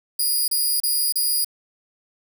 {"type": "tone bursts", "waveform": "5% pulse", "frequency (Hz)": 4879, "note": "D#8", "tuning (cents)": -35, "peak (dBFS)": -12, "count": 4, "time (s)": [0.19, 1.446], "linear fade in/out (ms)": 5, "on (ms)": 290, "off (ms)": 32, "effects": []}